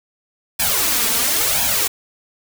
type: noise with flanger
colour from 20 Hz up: white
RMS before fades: -18 dBFS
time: 0.59-1.88 s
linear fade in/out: 10 ms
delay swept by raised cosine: 1.2 to 4.5 ms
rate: 0.97 Hz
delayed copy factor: +0.85
effects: none